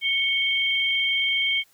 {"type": "tone pair together", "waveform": "sine", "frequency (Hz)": [2217, 3162], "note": ["C#7", "G7"], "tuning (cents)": [0, 14], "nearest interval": "tritone", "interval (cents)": 614, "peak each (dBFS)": -23, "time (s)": [0.01, 1.64], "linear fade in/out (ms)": 50, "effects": ["white hiss -60 dBFS RMS until 1.73 s"]}